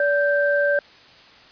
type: tone pair together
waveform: sine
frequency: 575.6 / 1568 Hz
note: D5 / G6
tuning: -35 / 0 cents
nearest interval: octave + perfect fourth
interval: 1735 cents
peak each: -18 / -21 dBFS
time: 0-0.79 s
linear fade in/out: 2 ms
effects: white hiss -48 dBFS RMS until 1.51 s + resampled to 11025 Hz